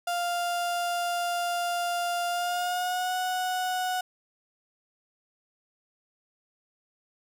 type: tone with pitch glide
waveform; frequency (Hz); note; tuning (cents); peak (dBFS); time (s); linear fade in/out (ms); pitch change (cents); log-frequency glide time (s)
35% pulse; 698.5 to 736.6; F5 to F#5; 0 to -8; -25; 0.07-4.01; 5; +92; 2.29-3.15
effects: none